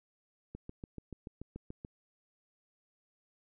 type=click train; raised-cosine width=3 ms; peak=-30 dBFS; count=10; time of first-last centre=0.55-1.849 s; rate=6.93 Hz; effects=none